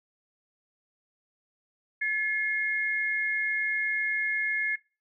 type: tone pair together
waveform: sine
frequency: 1719 / 2147 Hz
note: A6 / C7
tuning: -41 / +44 cents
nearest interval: major third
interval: 385 cents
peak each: -28 dBFS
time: 2.01-4.76 s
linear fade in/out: 10 ms
effects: noise-tail reverb RT60 0.3 s tail -20 dB re dry